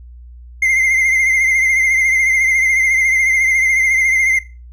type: tone with vibrato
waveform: triangle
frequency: 2093 Hz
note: C7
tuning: in tune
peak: -9 dBFS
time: 0.62-4.39 s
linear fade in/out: 5 ms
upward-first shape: triangle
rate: 14 Hz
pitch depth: 55 cents each way
effects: noise-tail reverb RT60 0.3 s tail -18 dB re dry + added 60 Hz sine -34 dBFS peak until 4.72 s